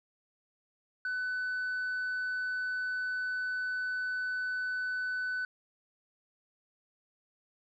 sine tone, 1500 Hz, F#6, 23 cents sharp, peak -29 dBFS, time 1.05-5.45 s, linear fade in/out 2 ms, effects tanh soft clip ceiling -30 dBFS

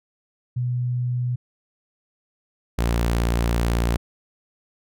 sine / sawtooth tone pair in turn, 123.47 / 58.13 Hz, B2 / A#1, 0 / -4 cents, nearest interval octave + minor second, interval 1304 cents, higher first, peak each -21 / -15 dBFS, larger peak second, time 0.56-1.36 / 2.78-3.97 s, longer second, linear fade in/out 10 ms, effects none

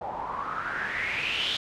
white noise with low-pass filter sweep, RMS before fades -31 dBFS, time 0.01-1.57 s, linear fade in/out 5 ms, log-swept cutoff 750 to 3500 Hz, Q 6.4, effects none

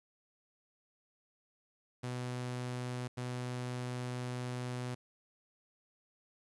sawtooth tone bursts at uneven times, 124.4 Hz, B2, 13 cents sharp, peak -33 dBFS, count 2, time 2.03-3.08 / 3.17-4.95 s, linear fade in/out 10 ms, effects resampled to 24000 Hz + 11-bit

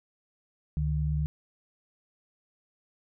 sine tone pair together, 71.59 / 151.6 Hz, D2 / D#3, -44 / -45 cents, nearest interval octave + minor second, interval 1299 cents, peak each -28 dBFS, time 0.77-1.26 s, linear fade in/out 0 ms, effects none

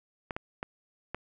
clicks, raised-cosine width 0.5 ms, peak -19 dBFS, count 4, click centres 0.308 / 0.365 / 0.629 / 1.146 s, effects none

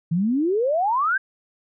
sine exponential sweep, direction up, 157.1 to 1629 Hz, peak -18 dBFS, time 0.11-1.18 s, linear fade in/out 10 ms, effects none

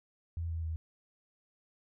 sine tone with pitch steps, 83.7 / 82.07 / 80.48 Hz, E2 / E2 / E2, +27 / -7 / -41 cents, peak -33 dBFS, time 0.37-0.76 s, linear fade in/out 0 ms, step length 130 ms, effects none

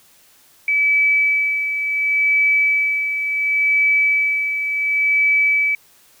sine tone with tremolo, 2297 Hz, D7, 39 cents flat, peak -12 dBFS, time 0.68-5.75 s, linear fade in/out 2 ms, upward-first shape sine, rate 0.7 Hz, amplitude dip 55%, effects white hiss -52 dBFS RMS until 6.2 s

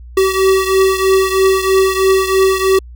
square beating tone pair, 381.6 / 384.7 Hz, G4 / G4, -47 / -33 cents, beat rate 3.1 Hz, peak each -12 / -16 dBFS, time 0.17-2.79 s, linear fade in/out 5 ms, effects added 60 Hz sine -31 dBFS peak until 2.95 s

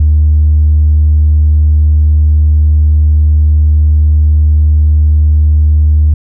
triangle tone with tanh clipping, 75.9 Hz, D#2, 42 cents flat, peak -4 dBFS, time 0-6.14 s, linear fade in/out 5 ms, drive 5 dB, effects none

